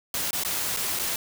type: noise with dropouts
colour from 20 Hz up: white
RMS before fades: -28 dBFS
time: 0.14-1.16 s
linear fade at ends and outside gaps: 2 ms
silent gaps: 0.308-0.33 / 0.436-0.448 / 0.765-0.77 / 0.991-0.995 s
effects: none